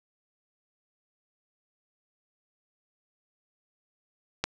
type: click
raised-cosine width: 0.2 ms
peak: -9 dBFS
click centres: 4.44 s
effects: none